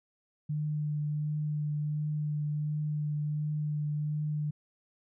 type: tone with vibrato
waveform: sine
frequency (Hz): 150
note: D3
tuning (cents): +37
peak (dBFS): -29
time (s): 0.49-4.51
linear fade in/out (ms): 10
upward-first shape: triangle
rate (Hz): 1.4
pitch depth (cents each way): 16
effects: none